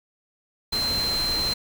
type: tone in noise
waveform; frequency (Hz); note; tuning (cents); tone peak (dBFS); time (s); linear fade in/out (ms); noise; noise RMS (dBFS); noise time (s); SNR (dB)
sine; 4117; C8; -29; -23; 0.72-1.54; 10; pink; -31; 0.72-1.54; +5
effects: none